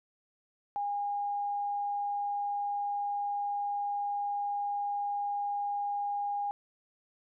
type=tone; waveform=sine; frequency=814 Hz; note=G#5; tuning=35 cents flat; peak=-30 dBFS; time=0.76-6.51 s; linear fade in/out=0 ms; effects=none